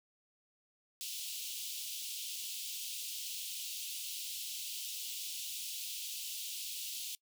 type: high-pass noise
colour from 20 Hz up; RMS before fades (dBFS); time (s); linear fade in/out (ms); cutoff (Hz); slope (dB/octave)
pink; -42; 1.01-7.15; 0; 2800; 48
effects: noise-tail reverb RT60 0.1 s tail -23 dB re dry